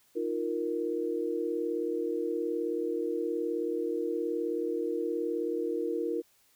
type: chord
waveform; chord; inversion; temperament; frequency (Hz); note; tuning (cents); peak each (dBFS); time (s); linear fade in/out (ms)
sine; Eb suspended second; none; just; 311.1 / 350 / 466.7; Eb4 / F4 / Bb4; 0 / +4 / +2; -35 / -33 / -32; 0.15-6.22; 20
effects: white hiss -66 dBFS RMS until 6.55 s